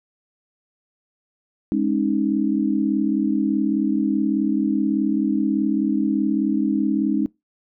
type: chord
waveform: sine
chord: Ab suspended fourth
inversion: none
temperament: equal with one note detuned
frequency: 207.7 / 272.6 / 311.1 Hz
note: Ab3 / Db4 / Eb4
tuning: 0 / -29 / 0 cents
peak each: -22 dBFS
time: 1.72-7.26 s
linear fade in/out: 0 ms
effects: noise-tail reverb RT60 0.2 s tail -23 dB re dry